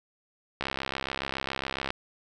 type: click train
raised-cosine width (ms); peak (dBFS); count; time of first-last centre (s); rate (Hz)
0.3; -14; 88; 0.61-1.905; 67.2
effects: none